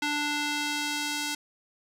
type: tone with band-pass filter sweep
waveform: square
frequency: 294.4 Hz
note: D4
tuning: 4 cents sharp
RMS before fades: -30 dBFS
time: 0.02-1.35 s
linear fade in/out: 5 ms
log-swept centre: 2700 to 5300 Hz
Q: 0.7
effects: none